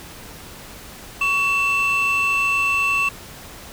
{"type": "tone pair together", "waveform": "triangle", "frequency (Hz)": [1123.4, 2672], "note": ["C#6", "E7"], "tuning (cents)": [23, 23], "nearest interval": "octave + minor third", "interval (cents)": 1500, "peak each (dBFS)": [-20, -15], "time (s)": [1.21, 3.09], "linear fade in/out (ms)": 5, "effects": ["tanh soft clip ceiling -12 dBFS", "pink hiss -39 dBFS RMS until 3.72 s"]}